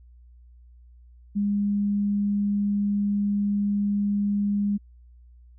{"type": "tone", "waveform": "sine", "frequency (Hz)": 203.5, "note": "G#3", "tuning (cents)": -35, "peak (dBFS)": -21, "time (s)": [1.35, 4.78], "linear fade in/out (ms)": 20, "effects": ["added 60 Hz sine -48 dBFS peak until 5.58 s"]}